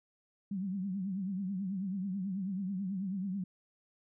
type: tone with vibrato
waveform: sine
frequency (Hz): 191.8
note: G3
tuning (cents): -37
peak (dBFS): -33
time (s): 0.51-3.44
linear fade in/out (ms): 5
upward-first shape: triangle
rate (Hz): 9.2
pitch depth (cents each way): 130
effects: none